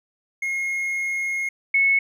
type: tone pair in turn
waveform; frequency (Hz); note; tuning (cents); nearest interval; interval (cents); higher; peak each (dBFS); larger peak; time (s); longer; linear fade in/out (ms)
triangle / sine; 2153 / 2198; C7 / C#7; +49 / -15; unison; 36; second; -21 / -15; second; 0.42-1.49 / 1.74-1.99; first; 5
effects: none